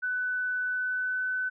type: tone with pitch glide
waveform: sine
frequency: 1497 to 1508.3 Hz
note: F#6 to F#6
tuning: +20 to +33 cents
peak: -27 dBFS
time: 0.02-1.5 s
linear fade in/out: 20 ms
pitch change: +13 cents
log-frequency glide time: 0.69-1.25 s
effects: none